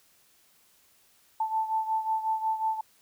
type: beating tone pair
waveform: sine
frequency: 880 / 885.5 Hz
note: A5 / A5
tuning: 0 / +11 cents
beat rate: 5.5 Hz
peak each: -27 / -32 dBFS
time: 1.4-2.81 s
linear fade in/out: 5 ms
effects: white hiss -63 dBFS RMS until 3.01 s